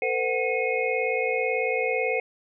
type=tone cluster; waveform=sine; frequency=451.9 / 510 / 742 / 2165 / 2504 Hz; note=A4 / C5 / F#5 / C#7 / D#7; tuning=+46 / -44 / +5 / -41 / +10 cents; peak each=-28 / -27 / -32 / -29 / -32 dBFS; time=0.02-2.2 s; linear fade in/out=2 ms; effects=none